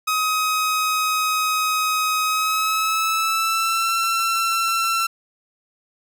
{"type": "tone with pitch glide", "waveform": "sawtooth", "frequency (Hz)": [1264, 1346.9], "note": ["D#6", "E6"], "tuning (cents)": [27, 37], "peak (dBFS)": -15, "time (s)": [0.07, 5.07], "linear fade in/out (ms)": 10, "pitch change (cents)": 110, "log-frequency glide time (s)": [2.24, 3.93], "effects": []}